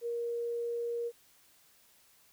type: tone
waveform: sine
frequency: 471.2 Hz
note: A#4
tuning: 19 cents sharp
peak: -32 dBFS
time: 0.01-1.12 s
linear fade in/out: 50 ms
effects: white hiss -64 dBFS RMS until 2.32 s